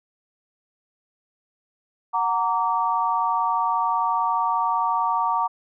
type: chord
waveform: sine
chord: Gb augmented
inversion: none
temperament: just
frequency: 740 / 925 / 1156.2 Hz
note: Gb5 / Bb5 / D6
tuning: 0 / -14 / -27 cents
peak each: -27 / -22 / -24 dBFS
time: 2.13-5.48 s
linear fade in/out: 20 ms
effects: none